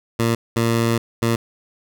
15% pulse tone bursts at uneven times, 115.6 Hz, A#2, 14 cents flat, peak -10 dBFS, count 3, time 0.19-0.35 / 0.56-0.98 / 1.22-1.36 s, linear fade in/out 5 ms, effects none

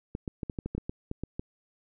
clicks, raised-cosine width 3 ms, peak -20 dBFS, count 12, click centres 0.151 / 0.278 / 0.432 / 0.498 / 0.588 / 0.66 / 0.75 / 0.78 / 0.895 / 1.114 / 1.236 / 1.395 s, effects none

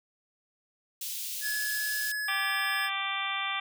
white high-pass noise, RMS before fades -36 dBFS, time 1.01-2.12 s, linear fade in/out 5 ms, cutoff 2800 Hz, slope 24 dB/octave
square tone, 1698 Hz, G#6, 38 cents sharp, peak -31 dBFS, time 1.41-2.9 s, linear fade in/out 50 ms
harmonic tone, 392 Hz, G4, in tune, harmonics 2 / 3 / 4 / 5 / 6 / 7 / 8 / 9, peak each -39 / -35 / -41 / -38 / -35 / -41 / -40 / -37 dBFS, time 2.28-3.6 s, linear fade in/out 5 ms
effects none

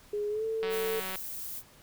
sine tone with pitch glide, 415.3 to 445.1 Hz, G#4 to A4, 0 to +20 cents, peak -29 dBFS, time 0.13-1 s, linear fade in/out 5 ms, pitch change +120 cents, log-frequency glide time 0.29-0.45 s
click train, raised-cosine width 0.3 ms, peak -22 dBFS, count 100, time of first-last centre 0.63-1.157 s, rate 188 Hz
violet noise, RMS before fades -39 dBFS, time 0.69-1.63 s, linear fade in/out 50 ms
effects pink hiss -57 dBFS RMS until 1.82 s

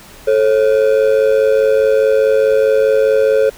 triangle ring-modulated tone, 490.5 Hz, B4, 12 cents flat, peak -4 dBFS, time 0.27-3.5 s, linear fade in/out 10 ms, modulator 52.4 Hz, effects pink hiss -39 dBFS RMS until 3.57 s

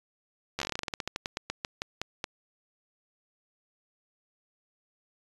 slowing click train, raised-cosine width 0.2 ms, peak -14 dBFS, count 23, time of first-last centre 0.59-2.242 s, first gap 12 ms, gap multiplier 1.15, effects resampled to 24000 Hz

